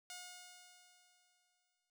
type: tone with exponential decay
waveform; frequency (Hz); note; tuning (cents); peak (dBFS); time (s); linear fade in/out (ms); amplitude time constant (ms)
5% pulse; 720; F#5; -47; -35; 0.1-1.9; 1; 390
effects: none